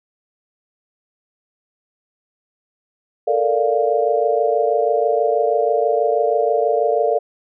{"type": "chord", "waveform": "sine", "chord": "Bb major seventh", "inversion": "third", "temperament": "equal", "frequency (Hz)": [440, 466.2, 587.3, 698.5], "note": ["A4", "Bb4", "D5", "F5"], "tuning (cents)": [0, 0, 0, 0], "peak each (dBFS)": -20, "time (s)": [3.27, 7.19], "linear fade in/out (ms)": 10, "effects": []}